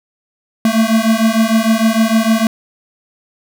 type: beating tone pair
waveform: square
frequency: 220 / 226.6 Hz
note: A3 / A#3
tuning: 0 / -49 cents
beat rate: 6.6 Hz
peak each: -14 dBFS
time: 0.65-2.47 s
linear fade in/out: 2 ms
effects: none